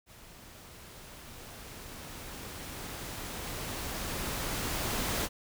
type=noise with level ramp; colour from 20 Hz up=pink; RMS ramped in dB=-53 to -31 dBFS; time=0.06-5.29 s; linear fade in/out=50 ms; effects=none